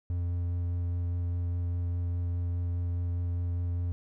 triangle tone with vibrato, 87.31 Hz, F2, in tune, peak -26 dBFS, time 0.1-3.92 s, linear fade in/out 0 ms, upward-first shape sine, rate 4.9 Hz, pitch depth 10 cents each way, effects none

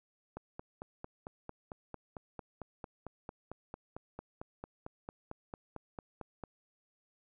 click train, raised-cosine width 1 ms, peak -28 dBFS, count 28, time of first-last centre 0.37-6.437 s, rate 4.45 Hz, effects none

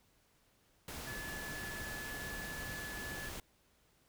sine tone in noise, 1720 Hz, A6, 40 cents flat, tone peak -44 dBFS, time 1.07-3.29 s, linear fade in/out 2 ms, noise pink, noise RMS -45 dBFS, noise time 0.88-3.4 s, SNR -2 dB, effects pink hiss -71 dBFS RMS until 4.08 s

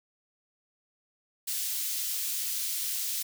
white high-pass noise, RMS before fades -32 dBFS, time 1.47-3.23 s, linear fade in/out 10 ms, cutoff 3400 Hz, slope 12 dB/octave, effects none

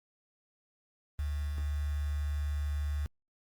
sine tone with quantisation, 73.2 Hz, D2, 5 cents flat, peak -30 dBFS, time 1.19-3.06 s, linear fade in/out 0 ms, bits 8, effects Opus 32 kbps

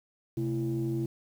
sine tone cluster, 130.5 / 222.9 / 335.1 Hz, C3 / A3 / E4, -4 / +23 / +29 cents, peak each -30 / -37 / -30 dBFS, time 0.37-1.06 s, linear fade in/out 5 ms, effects tanh soft clip ceiling -22 dBFS + 9-bit

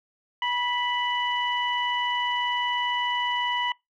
sine tone cluster, 973 / 1977 / 2962 Hz, B5 / B6 / F#7, -26 / +1 / +1 cents, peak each -26 / -29 / -29 dBFS, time 0.42-3.72 s, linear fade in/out 2 ms, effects noise-tail reverb RT60 0.2 s tail -26 dB re dry + tanh soft clip ceiling -14 dBFS

